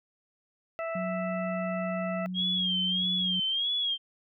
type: harmonic tone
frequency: 659.3 Hz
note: E5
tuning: in tune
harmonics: 1 / 2 / 3 / 4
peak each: -32 / -38 / -42 / -44 dBFS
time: 0.79-2.26 s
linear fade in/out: 0 ms
type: tone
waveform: sine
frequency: 183.6 Hz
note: F#3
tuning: 13 cents flat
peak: -32 dBFS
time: 0.95-3.4 s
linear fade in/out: 5 ms
type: tone with vibrato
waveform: sine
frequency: 3241 Hz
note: G#7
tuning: 43 cents flat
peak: -26 dBFS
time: 2.34-3.98 s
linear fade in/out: 50 ms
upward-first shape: sine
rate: 1.6 Hz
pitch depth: 89 cents each way
effects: none